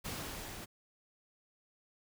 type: noise with level ramp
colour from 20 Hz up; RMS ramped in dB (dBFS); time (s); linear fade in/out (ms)
pink; -40 to -47; 0.04-0.66; 20
effects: none